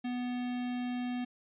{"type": "tone with notch filter", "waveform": "square", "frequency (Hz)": 246.9, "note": "B3", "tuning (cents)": 0, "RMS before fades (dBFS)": -35, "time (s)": [0.04, 1.25], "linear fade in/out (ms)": 10, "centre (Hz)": 1100, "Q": 1.6, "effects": ["resampled to 8000 Hz"]}